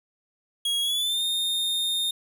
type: tone with pitch glide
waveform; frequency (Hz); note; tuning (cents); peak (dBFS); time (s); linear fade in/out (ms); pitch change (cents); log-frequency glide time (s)
45% pulse; 3300 to 3662; G#7 to A#7; -12 to -32; -23; 0.65-2.11; 5; +180; 0.81-1.23
effects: none